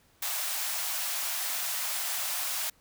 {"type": "high-pass noise", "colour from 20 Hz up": "white", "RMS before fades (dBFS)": -32, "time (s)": [0.22, 2.7], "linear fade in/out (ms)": 5, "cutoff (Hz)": 590, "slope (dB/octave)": 96, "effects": ["pink hiss -64 dBFS RMS until 2.8 s"]}